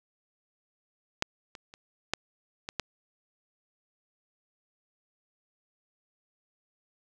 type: clicks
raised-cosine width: 0.2 ms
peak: -8 / -26 / -30 / -9 / -18 / -12 dBFS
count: 6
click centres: 1.224 / 1.552 / 1.739 / 2.136 / 2.689 / 2.797 s
effects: none